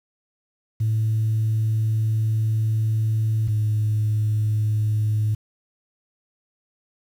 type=tone pair in turn; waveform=sine; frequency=110 / 107.3 Hz; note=A2 / A2; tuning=0 / -43 cents; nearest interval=unison; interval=43 cents; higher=first; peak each=-17 dBFS; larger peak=neither; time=0.8-3.48 / 3.48-5.35 s; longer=first; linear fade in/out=10 ms; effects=tanh soft clip ceiling -15 dBFS + 8-bit